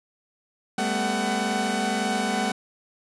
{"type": "tone cluster", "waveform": "sawtooth", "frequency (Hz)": [200.9, 222.7, 250.9, 749], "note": ["G3", "A3", "B3", "F#5"], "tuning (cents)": [43, 21, 28, 21], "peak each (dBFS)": [-25, -25, -29, -23], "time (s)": [0.78, 2.52], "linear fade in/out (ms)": 5, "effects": ["resampled to 24000 Hz"]}